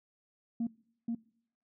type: tone with echo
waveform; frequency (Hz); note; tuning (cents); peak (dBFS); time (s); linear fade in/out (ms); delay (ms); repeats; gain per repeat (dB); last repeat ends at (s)
sine; 231.9; A#3; -9; -28; 0.6-0.67; 5; 480; 1; -2; 1.15
effects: noise-tail reverb RT60 0.7 s tail -24 dB re dry + tanh soft clip ceiling -27 dBFS